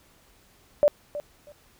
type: tone with echo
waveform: sine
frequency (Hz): 587.3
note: D5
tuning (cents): 0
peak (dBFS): -14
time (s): 0.83-0.88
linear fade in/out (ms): 0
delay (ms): 320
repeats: 2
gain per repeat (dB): -15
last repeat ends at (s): 1.52
effects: pink hiss -59 dBFS RMS until 1.79 s